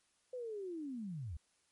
sine linear sweep, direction down, 515 to 66 Hz, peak -40 dBFS, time 0.33-1.37 s, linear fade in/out 5 ms, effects white hiss -75 dBFS RMS until 1.71 s + MP3 48 kbps

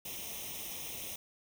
white noise with comb filter, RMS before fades -42 dBFS, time 0.05-1.16 s, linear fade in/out 5 ms, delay 0.33 ms, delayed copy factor +0.8, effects none

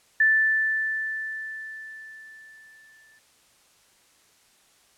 sine tone with exponential decay, 1760 Hz, A6, in tune, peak -15 dBFS, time 0.2-3.19 s, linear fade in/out 5 ms, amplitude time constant 650 ms, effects white hiss -60 dBFS RMS until 4.97 s + low-pass 10000 Hz 12 dB/octave

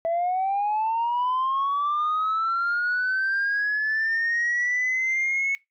sine linear sweep, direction up, 657 to 2206 Hz, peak -20 dBFS, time 0.05-5.55 s, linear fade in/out 0 ms, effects noise-tail reverb RT60 0.2 s tail -23 dB re dry + tanh soft clip ceiling -19 dBFS

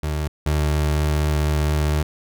30% pulse tone pair in turn, 75.7 / 75.35 Hz, D#2 / D2, -47 / +45 cents, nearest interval unison, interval 8 cents, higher first, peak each -19 / -15 dBFS, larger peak second, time 0.03-0.28 / 0.46-2.03 s, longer second, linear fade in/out 5 ms, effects none

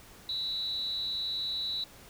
sine tone with amplitude modulation, 3930 Hz, B7, 9 cents flat, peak -28 dBFS, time 0.29-1.84 s, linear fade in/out 2 ms, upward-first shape sine, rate 299 Hz, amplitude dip 60%, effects pink hiss -53 dBFS RMS until 2.09 s

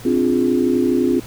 sine chord, D half-diminished seventh, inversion third, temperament equal with one note detuned, 261.6 / 293.7 / 349.2 / 413.6 Hz, C4 / D4 / F4 / Ab4, 0 / 0 / 0 / -7 cents, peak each -17 / -23 / -18 / -23 dBFS, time 0.05-1.2 s, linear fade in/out 5 ms, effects added 116 Hz sine -38 dBFS peak until 1.26 s + pink hiss -39 dBFS RMS until 1.26 s

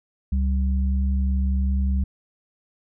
sine tone pair together, 68.38 / 193.4 Hz, C#2 / G3, -23 / -23 cents, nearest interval octave + tritone, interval 1800 cents, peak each -19 / -28 dBFS, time 0.32-2.04 s, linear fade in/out 5 ms, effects none

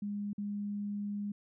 sine tone with dropouts, 204.6 Hz, G#3, 26 cents flat, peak -34 dBFS, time 0.02-1.32 s, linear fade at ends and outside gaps 5 ms, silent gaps 0.332-0.38 s, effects none

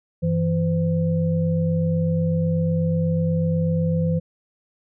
sine tone cluster, 96.5 / 164.6 / 512 Hz, G2 / E3 / C5, -27 / -2 / -38 cents, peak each -27 / -19 / -27 dBFS, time 0.22-4.2 s, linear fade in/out 20 ms, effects none

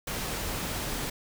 pink noise, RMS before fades -33 dBFS, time 0.07-1.1 s, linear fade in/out 5 ms, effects none

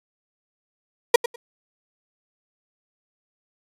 35% pulse tone with echo, 476.3 Hz, A#4, 37 cents sharp, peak -6 dBFS, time 1.14-1.16 s, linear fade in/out 5 ms, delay 100 ms, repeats 2, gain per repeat -15 dB, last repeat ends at 1.36 s, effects resampled to 32000 Hz

